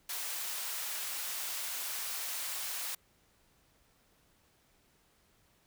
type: high-pass noise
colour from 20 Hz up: white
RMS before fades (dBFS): -38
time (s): 0.09-2.95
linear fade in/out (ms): 5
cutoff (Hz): 720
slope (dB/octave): 12
effects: pink hiss -69 dBFS RMS until 5.66 s